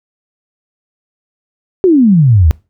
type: exponential sweep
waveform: sine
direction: down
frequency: 392 to 71.7 Hz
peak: -4 dBFS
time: 1.84-2.51 s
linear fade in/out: 0 ms
effects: noise-tail reverb RT60 0.3 s tail -23 dB re dry